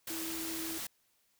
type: tone in noise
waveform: sine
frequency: 326 Hz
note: E4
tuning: 19 cents flat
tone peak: -40 dBFS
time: 0.1-0.78 s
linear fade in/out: 5 ms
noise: white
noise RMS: -40 dBFS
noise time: 0.07-0.87 s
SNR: -3 dB
effects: white hiss -73 dBFS RMS until 1.39 s